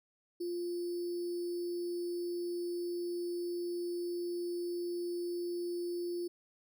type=tone with sample-and-hold; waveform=sine; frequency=349.2 Hz; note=F4; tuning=in tune; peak=-34 dBFS; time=0.4-6.28 s; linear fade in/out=10 ms; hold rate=4900 Hz; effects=none